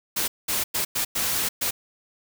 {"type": "noise bursts at uneven times", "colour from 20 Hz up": "white", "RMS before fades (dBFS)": -25, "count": 6, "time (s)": [[0.16, 0.28], [0.48, 0.64], [0.74, 0.85], [0.95, 1.05], [1.15, 1.49], [1.61, 1.71]], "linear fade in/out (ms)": 10, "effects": []}